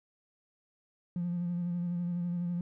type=tone with vibrato; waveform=triangle; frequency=174.61 Hz; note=F3; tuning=in tune; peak=-27 dBFS; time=1.16-2.61 s; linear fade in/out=2 ms; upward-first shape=sine; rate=12 Hz; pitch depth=27 cents each way; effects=tanh soft clip ceiling -27 dBFS